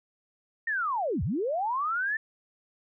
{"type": "linear two-way sweep", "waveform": "sine", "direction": "down then up", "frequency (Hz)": [1863, 66.6, 1797], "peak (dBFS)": -26, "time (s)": [0.67, 2.17], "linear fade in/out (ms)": 5, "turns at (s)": 1.23, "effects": []}